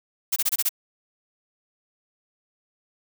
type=noise bursts; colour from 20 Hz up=blue; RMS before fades=-22 dBFS; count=6; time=0.32-0.692 s; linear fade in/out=10 ms; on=42 ms; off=24 ms; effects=none